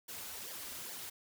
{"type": "noise with flanger", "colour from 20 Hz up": "white", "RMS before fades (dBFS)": -45, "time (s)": [0.08, 1.1], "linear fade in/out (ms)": 10, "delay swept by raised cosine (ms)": [0.75, 6.45], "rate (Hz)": 2.4, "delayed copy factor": -0.75, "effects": []}